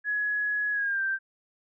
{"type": "tone with pitch glide", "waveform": "sine", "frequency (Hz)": [1682, 1569.4], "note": ["G#6", "G6"], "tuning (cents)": [22, 2], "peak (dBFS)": -25, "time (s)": [0.04, 1.19], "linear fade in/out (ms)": 50, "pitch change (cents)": -120, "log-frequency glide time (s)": [0.72, 1.02], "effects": []}